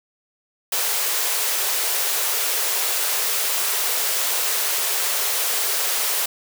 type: high-pass noise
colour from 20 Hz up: white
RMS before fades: -22 dBFS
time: 0.72-6.26 s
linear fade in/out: 5 ms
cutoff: 370 Hz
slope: 96 dB/octave
effects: none